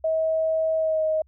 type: tone with pitch glide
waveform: sine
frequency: 640 to 627.9 Hz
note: D#5 to D#5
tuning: +49 to +16 cents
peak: -20 dBFS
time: 0.04-1.22 s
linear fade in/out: 5 ms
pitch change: -33 cents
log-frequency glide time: 0.77-1.03 s
effects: added 68 Hz sine -55 dBFS peak until 1.27 s